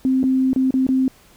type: tone with dropouts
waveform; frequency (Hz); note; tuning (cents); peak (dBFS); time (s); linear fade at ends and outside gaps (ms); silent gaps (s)
sine; 261.6; C4; 0; -14; 0.05-1.08; 1; 0.231-0.239 / 0.532-0.561 / 0.707-0.74 / 0.867-0.889
effects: pink hiss -51 dBFS RMS until 1.36 s